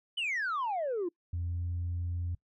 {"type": "exponential sweep", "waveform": "sine", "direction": "down", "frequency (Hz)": [3075, 329.6], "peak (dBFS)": -28, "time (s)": [0.17, 1.09], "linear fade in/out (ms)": 10}
{"type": "tone with pitch glide", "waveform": "sine", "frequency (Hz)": [86.3, 87], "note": ["F2", "F2"], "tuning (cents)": [-20, -6], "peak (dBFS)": -30, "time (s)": [1.33, 2.35], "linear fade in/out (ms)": 5, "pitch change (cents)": 14, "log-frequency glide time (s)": [1.48, 1.61]}
{"effects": ["noise-tail reverb RT60 0.1 s tail -24 dB re dry", "tanh soft clip ceiling -28 dBFS"]}